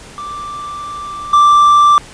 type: tone with level steps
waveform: triangle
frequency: 1174.7 Hz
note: D6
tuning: in tune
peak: -21 / -3 dBFS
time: 0.18-1.98 s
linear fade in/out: 0 ms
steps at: 1.33 s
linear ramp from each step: 5 ms
effects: pink hiss -36 dBFS RMS until 2.13 s + resampled to 22050 Hz